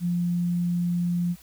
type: tone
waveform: sine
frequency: 174.61 Hz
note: F3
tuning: in tune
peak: -22 dBFS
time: 0-1.36 s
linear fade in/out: 50 ms
effects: added 60 Hz sine -56 dBFS peak until 1.42 s + white hiss -53 dBFS RMS until 1.42 s